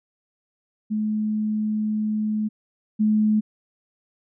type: tone pair in turn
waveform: sine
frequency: 214.1 / 214.1 Hz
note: A3 / A3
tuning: -47 / -47 cents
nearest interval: unison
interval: 0 cents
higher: neither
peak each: -21 / -16 dBFS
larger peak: second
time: 0.9-2.49 / 2.99-3.41 s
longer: first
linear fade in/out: 20 ms
effects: none